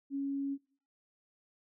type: tone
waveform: sine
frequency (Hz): 277.2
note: C#4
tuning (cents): 0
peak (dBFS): -32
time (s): 0.1-0.58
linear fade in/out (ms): 50
effects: noise-tail reverb RT60 0.4 s tail -18 dB re dry